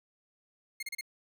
sawtooth tone bursts, 2139 Hz, C7, 38 cents sharp, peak -32 dBFS, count 4, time 0.8-1.011 s, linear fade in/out 5 ms, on 28 ms, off 33 ms, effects none

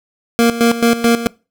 25% pulse tone with tremolo, 233.4 Hz, A#3, 2 cents sharp, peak -5 dBFS, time 0.39-1.27 s, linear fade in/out 0 ms, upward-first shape square, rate 4.6 Hz, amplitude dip 75%, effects noise-tail reverb RT60 0.3 s tail -24 dB re dry

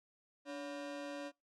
40% pulse ring-modulated tone, 427.8 Hz, A4, 49 cents flat, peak -38 dBFS, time 0.45-1.32 s, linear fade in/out 50 ms, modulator 137 Hz, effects noise-tail reverb RT60 0.2 s tail -24 dB re dry + low-pass 6000 Hz 12 dB/octave

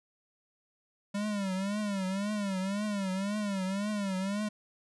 square tone with vibrato, 198.9 Hz, G3, 25 cents sharp, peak -31 dBFS, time 1.14-4.49 s, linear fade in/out 10 ms, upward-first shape triangle, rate 1.9 Hz, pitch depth 130 cents each way, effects resampled to 24000 Hz

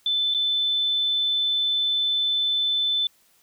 sine tone with dropouts, 3520 Hz, A7, in tune, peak -20 dBFS, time 0.06-3.07 s, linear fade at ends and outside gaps 2 ms, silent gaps 0.34-0.346 s, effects white hiss -61 dBFS RMS until 3.42 s

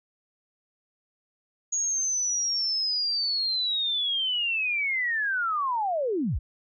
sine linear sweep, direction down, 6700 to 34.2 Hz, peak -24 dBFS, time 1.72-6.39 s, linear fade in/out 10 ms, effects none

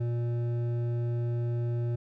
sine tone with hard clipping, 119 Hz, A#2, 36 cents sharp, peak -29 dBFS, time 0-1.96 s, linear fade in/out 10 ms, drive 9 dB, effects none

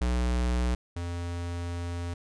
square tone pair in turn, 61 / 86.54 Hz, B1 / F2, -21 / -15 cents, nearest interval tritone, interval 606 cents, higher second, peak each -25 / -32 dBFS, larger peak first, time 0.01-0.75 / 0.96-2.14 s, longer second, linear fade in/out 5 ms, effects resampled to 22050 Hz

